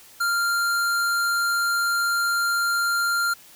square tone, 1392 Hz, F6, 6 cents flat, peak -21 dBFS, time 0.2-3.34 s, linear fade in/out 10 ms, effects white hiss -49 dBFS RMS until 3.55 s

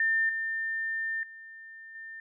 sine tone with level steps, 1800 Hz, A6, 39 cents sharp, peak -23 / -29 / -44 / -40 dBFS, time 0-2.2 s, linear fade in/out 2 ms, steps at 0.29 / 1.23 / 1.95 s, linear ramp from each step 2 ms, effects none

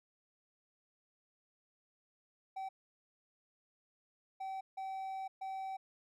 triangle tone bursts at uneven times, 768 Hz, G5, 36 cents flat, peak -37 dBFS, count 4, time 2.56-2.69 / 4.4-4.61 / 4.77-5.28 / 5.41-5.77 s, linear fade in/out 10 ms, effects none

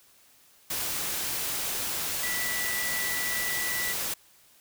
sine tone in noise, 1966 Hz, B6, 8 cents flat, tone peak -31 dBFS, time 2.23-3.93 s, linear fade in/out 5 ms, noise white, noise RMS -31 dBFS, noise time 0.7-4.14 s, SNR -3 dB, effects white hiss -59 dBFS RMS until 4.6 s

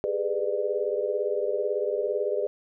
sine tone cluster, 403.8 / 421.7 / 498 / 597 Hz, G#4 / G#4 / B4 / D5, -49 / +26 / +14 / +28 cents, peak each -30 dBFS, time 0.04-2.47 s, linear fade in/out 0 ms, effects none

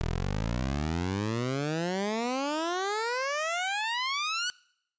15% pulse exponential sweep, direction up, 38.89 to 1500 Hz, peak -22 dBFS, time 0.01-4.5 s, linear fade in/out 0 ms, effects noise-tail reverb RT60 0.7 s tail -24 dB re dry + resampled to 16000 Hz

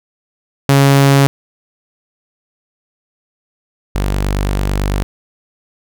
sawtooth tone pair in turn, 138.59 / 49 Hz, C#3 / G1, 0 / 0 cents, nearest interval octave + tritone, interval 1800 cents, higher first, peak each -3 / -10 dBFS, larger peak first, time 0.69-1.27 / 3.95-5.03 s, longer second, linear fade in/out 0 ms, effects none

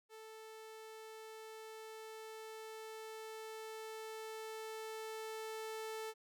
sawtooth tone with level ramp, 440 Hz, A4, in tune, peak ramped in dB -48 to -38 dBFS, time 0.09-6.14 s, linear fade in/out 50 ms, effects none

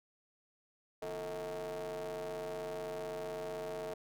40% pulse ring-modulated tone, 95.8 Hz, G2, 39 cents flat, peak -35 dBFS, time 1.02-3.94 s, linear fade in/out 5 ms, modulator 539 Hz, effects none

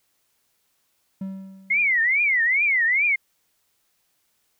triangle tone with exponential decay, 192.1 Hz, G3, 35 cents flat, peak -24 dBFS, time 1.21-2.09 s, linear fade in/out 5 ms, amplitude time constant 190 ms
sine tone with vibrato, 2093 Hz, C7, in tune, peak -17 dBFS, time 1.7-3.16 s, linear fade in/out 10 ms, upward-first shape triangle, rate 2.4 Hz, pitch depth 280 cents each way
effects white hiss -69 dBFS RMS until 4.59 s

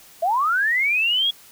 sine linear sweep, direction up, 633 to 3371 Hz, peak -17 dBFS, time 0.22-1.31 s, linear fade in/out 10 ms, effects white hiss -48 dBFS RMS until 1.51 s

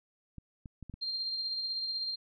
clicks, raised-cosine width 5 ms, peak -32 dBFS, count 5, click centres 0.383 / 0.658 / 0.827 / 0.897 / 0.94 s
sine tone with tremolo, 4186 Hz, C8, in tune, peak -31 dBFS, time 1.01-2.16 s, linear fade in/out 20 ms, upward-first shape sine, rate 16 Hz, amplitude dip 35%
effects none

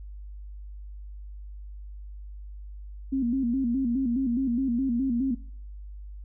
sine tone with vibrato, 251.6 Hz, B3, 32 cents sharp, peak -23 dBFS, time 3.12-5.35 s, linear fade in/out 10 ms, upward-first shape square, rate 4.8 Hz, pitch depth 110 cents each way, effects noise-tail reverb RT60 0.6 s tail -23 dB re dry + added 50 Hz sine -38 dBFS peak until 6.24 s

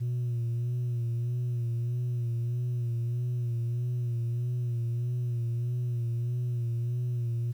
sine tone with vibrato, 120.1 Hz, B2, 48 cents flat, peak -25 dBFS, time 0-7.53 s, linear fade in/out 20 ms, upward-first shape sine, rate 1.6 Hz, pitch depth 40 cents each way, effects tanh soft clip ceiling -26 dBFS + 10-bit

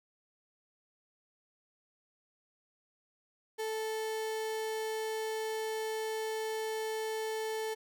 35% pulse tone, 439 Hz, A4, 4 cents flat, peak -32 dBFS, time 3.58-7.75 s, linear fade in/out 20 ms, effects none

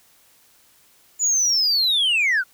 sine linear sweep, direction down, 7040 to 1395 Hz, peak -14 dBFS, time 1.19-2.44 s, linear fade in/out 50 ms, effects tanh soft clip ceiling -15 dBFS + white hiss -56 dBFS RMS until 2.53 s

